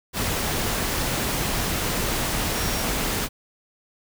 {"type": "tone in noise", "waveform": "sine", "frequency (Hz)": 5588, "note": "F8", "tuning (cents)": 0, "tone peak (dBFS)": -35, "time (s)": [2.53, 2.86], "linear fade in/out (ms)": 50, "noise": "pink", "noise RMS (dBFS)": -25, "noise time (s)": [0.13, 3.29], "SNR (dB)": -13, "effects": []}